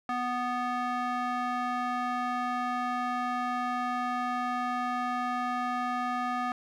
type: tone with band-pass filter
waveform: square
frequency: 246.9 Hz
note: B3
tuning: in tune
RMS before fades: -31 dBFS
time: 0.09-6.52 s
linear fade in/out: 2 ms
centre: 1100 Hz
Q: 1.8
effects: none